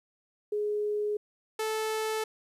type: tone pair in turn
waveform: sine / sawtooth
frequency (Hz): 418.1 / 437.1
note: G#4 / A4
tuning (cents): +12 / -11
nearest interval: minor second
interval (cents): 77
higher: second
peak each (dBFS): -27 / -25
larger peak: second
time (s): 0.52-1.17 / 1.59-2.24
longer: neither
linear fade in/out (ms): 5
effects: resampled to 32000 Hz + 11-bit